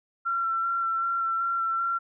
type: tone with vibrato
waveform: sine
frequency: 1357 Hz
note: E6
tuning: 50 cents sharp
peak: -24 dBFS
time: 0.25-1.99 s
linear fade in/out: 20 ms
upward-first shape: square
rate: 2.6 Hz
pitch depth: 13 cents each way
effects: none